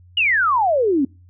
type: exponential sweep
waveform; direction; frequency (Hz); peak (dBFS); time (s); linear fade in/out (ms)
sine; down; 2960 to 256.3; -14; 0.17-1.05; 5
effects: noise-tail reverb RT60 0.3 s tail -24 dB re dry + added 89 Hz sine -45 dBFS peak until 1.29 s